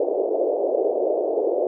pink band-pass noise, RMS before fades -22 dBFS, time 0-1.67 s, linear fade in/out 2 ms, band 370 to 640 Hz, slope 48 dB/octave, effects none

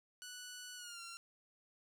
10% pulse tone with pitch glide, 1480 to 1372.9 Hz, F#6 to F6, 0 to -30 cents, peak -39 dBFS, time 0.22-1.17 s, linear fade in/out 0 ms, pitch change -130 cents, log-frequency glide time 0.76-1.01 s, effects none

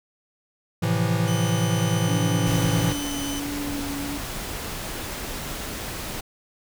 square chord, F major seventh, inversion first, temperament equal, 110 / 130.81 / 164.81 / 174.61 Hz, A2 / C3 / E3 / F3, 0 / 0 / 0 / 0 cents, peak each -25 / -30 / -25 / -29 dBFS, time 0.82-2.93 s, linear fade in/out 10 ms
20% pulse tone, 3031 Hz, F#7, 41 cents sharp, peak -28 dBFS, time 1.27-3.4 s, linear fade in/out 10 ms
triangle tone with vibrato, 285.1 Hz, C#4, 49 cents sharp, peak -27 dBFS, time 2.08-4.18 s, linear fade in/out 10 ms, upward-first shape sine, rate 1.5 Hz, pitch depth 20 cents each way
pink noise, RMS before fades -32 dBFS, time 2.46-6.21 s, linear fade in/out 10 ms
effects none

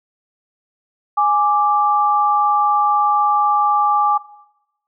sine tone pair together, 830.6 / 1174.6 Hz, G#5 / D6, 0 / 0 cents, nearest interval tritone, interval 600 cents, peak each -15 dBFS, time 1.17-4.18 s, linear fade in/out 10 ms, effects noise-tail reverb RT60 0.9 s tail -19 dB re dry

